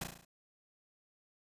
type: noise with echo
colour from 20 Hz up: pink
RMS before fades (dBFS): -38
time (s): 0.01-0.04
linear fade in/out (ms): 5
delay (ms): 35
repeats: 6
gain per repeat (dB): -4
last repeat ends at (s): 0.25
effects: resampled to 32000 Hz